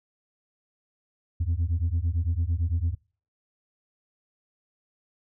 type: beating tone pair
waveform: sine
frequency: 80 / 88.9 Hz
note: D#2 / F2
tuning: +49 / +31 cents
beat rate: 8.9 Hz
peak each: -24 dBFS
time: 1.4-2.95 s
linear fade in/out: 10 ms
effects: noise-tail reverb RT60 0.4 s tail -25 dB re dry + tanh soft clip ceiling -20 dBFS